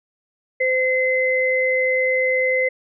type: tone pair together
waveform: sine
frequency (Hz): 515 / 2053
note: C5 / C7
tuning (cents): -28 / -33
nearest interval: 2 octaves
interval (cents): 2395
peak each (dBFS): -19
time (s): 0.6-2.69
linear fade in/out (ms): 10
effects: none

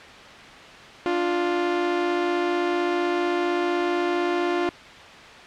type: tone pair together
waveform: sawtooth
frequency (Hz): 294.3 / 350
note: D4 / F4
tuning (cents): +4 / +4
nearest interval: minor third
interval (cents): 300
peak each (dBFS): -25 / -18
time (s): 1.06-4.69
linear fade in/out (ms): 0
effects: white hiss -42 dBFS RMS until 5.46 s + low-pass 3000 Hz 12 dB/octave

